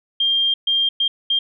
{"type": "tone bursts at uneven times", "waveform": "sine", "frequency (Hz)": 3198, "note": "G7", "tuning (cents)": 34, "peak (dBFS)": -15, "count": 4, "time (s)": [[0.2, 0.54], [0.67, 0.89], [1, 1.08], [1.3, 1.39]], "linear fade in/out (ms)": 5, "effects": []}